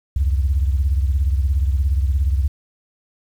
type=beating tone pair; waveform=sine; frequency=67 / 84 Hz; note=C2 / E2; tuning=+42 / +33 cents; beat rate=17 Hz; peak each=-15 / -21 dBFS; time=0.16-2.48 s; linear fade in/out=5 ms; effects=tanh soft clip ceiling -9 dBFS + 8-bit